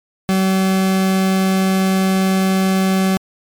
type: tone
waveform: 40% pulse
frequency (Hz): 190.1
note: F#3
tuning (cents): +47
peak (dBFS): -12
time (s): 0.29-3.17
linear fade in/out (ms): 0
effects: MP3 96 kbps